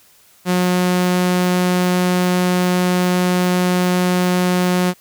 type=tone; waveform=sawtooth; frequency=180.5 Hz; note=F#3; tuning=43 cents flat; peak=-10 dBFS; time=0.45-4.94 s; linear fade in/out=50 ms; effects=white hiss -51 dBFS RMS until 5 s